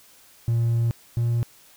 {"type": "tone pair in turn", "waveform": "triangle", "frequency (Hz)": [116.54, 117.89], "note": ["A#2", "A#2"], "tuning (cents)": [0, 20], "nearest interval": "unison", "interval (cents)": 20, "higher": "second", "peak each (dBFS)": [-16, -17], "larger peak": "first", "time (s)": [[0.48, 0.91], [1.17, 1.43]], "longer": "first", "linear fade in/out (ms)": 0, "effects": ["tanh soft clip ceiling -13 dBFS", "white hiss -53 dBFS RMS until 1.76 s"]}